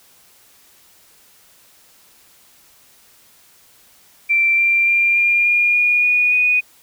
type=tone with pitch steps; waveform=sine; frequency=2349 / 2367 / 2385 / 2403 / 2421 / 2439 / 2457 / 2476 Hz; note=D7 / D7 / D7 / D7 / D#7 / D#7 / D#7 / D#7; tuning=0 / +13 / +26 / +39 / -48 / -35 / -22 / -9 cents; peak=-12 dBFS; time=4.29-6.61 s; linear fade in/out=20 ms; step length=290 ms; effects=white hiss -51 dBFS RMS until 6.82 s